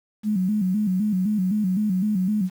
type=tone with vibrato; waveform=sine; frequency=198 Hz; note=G3; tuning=18 cents sharp; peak=-19 dBFS; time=0.23-2.5 s; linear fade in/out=50 ms; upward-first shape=square; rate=3.9 Hz; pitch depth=120 cents each way; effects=8-bit